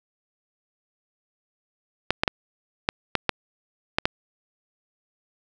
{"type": "clicks", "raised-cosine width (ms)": 0.3, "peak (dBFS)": -3, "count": 8, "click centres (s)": [2.106, 2.235, 2.278, 2.889, 3.153, 3.293, 3.985, 4.055], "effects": []}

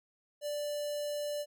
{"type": "tone with notch filter", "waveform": "square", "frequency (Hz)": 587.3, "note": "D5", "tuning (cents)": 0, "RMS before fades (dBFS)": -36, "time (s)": [0.41, 1.46], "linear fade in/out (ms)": 50, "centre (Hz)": 1900, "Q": 1.5, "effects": []}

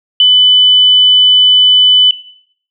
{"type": "tone", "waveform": "sine", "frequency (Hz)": 3000, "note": "F#7", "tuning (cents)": 23, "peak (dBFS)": -3, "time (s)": [0.2, 2.11], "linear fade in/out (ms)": 2, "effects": ["noise-tail reverb RT60 0.6 s tail -17 dB re dry"]}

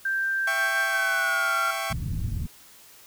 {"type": "tone with pitch glide", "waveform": "sine", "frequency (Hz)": [1574, 1378.2], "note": ["G6", "F6"], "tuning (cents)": [7, -23], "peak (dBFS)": -23, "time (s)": [0.05, 1.71], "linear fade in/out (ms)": 5, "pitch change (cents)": -230, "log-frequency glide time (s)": [0.88, 1.56]}
{"type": "chord", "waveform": "20% pulse", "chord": "C# diminished", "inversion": "first", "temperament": "equal with one note detuned", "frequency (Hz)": [666.1, 784, 1108.7], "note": ["E5", "G5", "C#6"], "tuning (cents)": [18, 0, 0], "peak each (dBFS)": -27, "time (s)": [0.47, 1.93], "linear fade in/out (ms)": 5}
{"type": "low-pass noise", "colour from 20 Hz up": "white", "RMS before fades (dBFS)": -29, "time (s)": [1.9, 2.47], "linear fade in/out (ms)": 5, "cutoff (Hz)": 150, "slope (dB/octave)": 24}
{"effects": ["white hiss -51 dBFS RMS until 3.06 s"]}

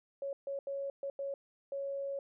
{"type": "tone bursts at uneven times", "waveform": "sine", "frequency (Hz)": 554.4, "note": "C#5", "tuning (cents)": 0, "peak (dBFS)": -35, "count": 6, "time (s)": [[0.22, 0.33], [0.47, 0.59], [0.67, 0.9], [1.03, 1.1], [1.19, 1.34], [1.72, 2.19]], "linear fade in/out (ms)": 2, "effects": []}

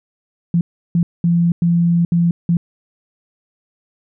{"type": "tone bursts at uneven times", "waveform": "sine", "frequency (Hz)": 170.9, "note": "F3", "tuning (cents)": -37, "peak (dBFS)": -11, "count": 6, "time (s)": [[0.54, 0.61], [0.95, 1.03], [1.24, 1.52], [1.62, 2.05], [2.12, 2.31], [2.49, 2.57]], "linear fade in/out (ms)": 2, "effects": []}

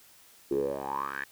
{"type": "tone with band-pass filter sweep", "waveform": "10% pulse", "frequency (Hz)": 69, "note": "C#2", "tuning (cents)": -7, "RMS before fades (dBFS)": -32, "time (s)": [0.51, 1.24], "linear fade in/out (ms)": 5, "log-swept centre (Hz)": [360, 1800], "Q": 8.8, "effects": ["white hiss -57 dBFS RMS until 1.31 s"]}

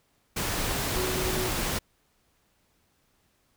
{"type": "tone in noise", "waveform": "sine", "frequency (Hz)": 370, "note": "F#4", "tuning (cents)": 0, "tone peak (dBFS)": -31, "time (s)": [0.96, 1.49], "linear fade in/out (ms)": 10, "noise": "pink", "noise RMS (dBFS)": -29, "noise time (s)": [0.36, 1.79], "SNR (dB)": -5, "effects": ["pink hiss -69 dBFS RMS until 3.56 s"]}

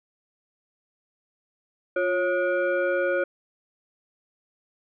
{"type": "tone with frequency modulation", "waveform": "sine", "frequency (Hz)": 548, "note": "C#5", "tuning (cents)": -20, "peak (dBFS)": -21, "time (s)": [1.96, 3.24], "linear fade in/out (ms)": 5, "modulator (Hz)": 901, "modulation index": 1, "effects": []}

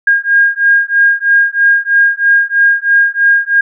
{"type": "beating tone pair", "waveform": "sine", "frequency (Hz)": [1620, 1623.1], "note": ["G#6", "G#6"], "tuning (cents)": [-43, -40], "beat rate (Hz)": 3.1, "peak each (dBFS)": -10, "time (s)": [0.07, 3.61], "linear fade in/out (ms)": 5, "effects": []}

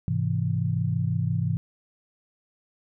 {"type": "chord", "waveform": "sine", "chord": "Ab augmented", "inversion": "none", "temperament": "equal with one note detuned", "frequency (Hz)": [103.83, 129.76, 164.81], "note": ["Ab2", "C3", "E3"], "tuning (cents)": [0, -14, 0], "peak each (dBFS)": -27, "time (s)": [0.08, 1.57], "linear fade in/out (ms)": 0, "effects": []}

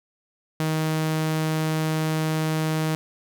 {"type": "tone", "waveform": "sawtooth", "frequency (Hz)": 157.4, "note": "D#3", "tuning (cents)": 20, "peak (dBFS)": -18, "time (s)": [0.6, 2.95], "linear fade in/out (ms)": 0, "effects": []}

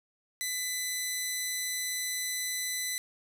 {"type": "tone", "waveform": "10% pulse", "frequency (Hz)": 2003, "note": "B6", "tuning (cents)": 24, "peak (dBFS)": -22, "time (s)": [0.41, 2.98], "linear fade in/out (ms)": 0, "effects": []}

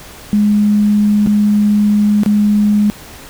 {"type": "tone with dropouts", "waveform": "sine", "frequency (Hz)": 208.1, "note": "G#3", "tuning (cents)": 4, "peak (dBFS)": -8, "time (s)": [0.33, 2.9], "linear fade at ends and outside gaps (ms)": 0, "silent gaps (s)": [[1.262, 1.272], [2.234, 2.261]], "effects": ["pink hiss -35 dBFS RMS until 3.29 s"]}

